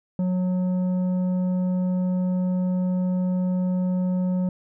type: tone with tanh clipping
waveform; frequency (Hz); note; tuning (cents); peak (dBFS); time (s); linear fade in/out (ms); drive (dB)
sine; 182.6; F#3; -23; -22; 0.19-4.49; 2; 8
effects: none